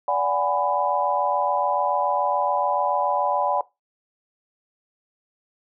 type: tone cluster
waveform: sine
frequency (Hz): 581 / 736 / 823 / 996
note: D5 / F#5 / G#5 / B5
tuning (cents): -19 / -9 / -16 / +14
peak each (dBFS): -25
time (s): 0.08-3.61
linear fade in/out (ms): 2
effects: noise-tail reverb RT60 0.2 s tail -19 dB re dry